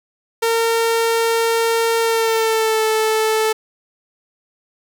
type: tone with pitch glide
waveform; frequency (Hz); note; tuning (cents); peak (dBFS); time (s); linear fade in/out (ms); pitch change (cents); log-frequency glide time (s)
sawtooth; 457.5 to 437.9; A#4 to A4; -32 to -8; -11; 0.42-3.53; 10; -76; 2-2.84
effects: none